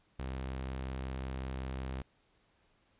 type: tone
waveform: sawtooth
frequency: 65.41 Hz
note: C2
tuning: in tune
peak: -33 dBFS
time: 0.19-2.02 s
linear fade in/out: 5 ms
effects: pink hiss -71 dBFS RMS until 2.99 s + resampled to 8000 Hz